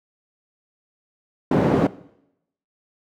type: band-pass noise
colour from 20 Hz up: white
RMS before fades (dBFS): -18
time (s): 1.51-1.87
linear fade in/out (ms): 5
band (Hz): 140 to 400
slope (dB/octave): 12
effects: noise-tail reverb RT60 0.8 s tail -19 dB re dry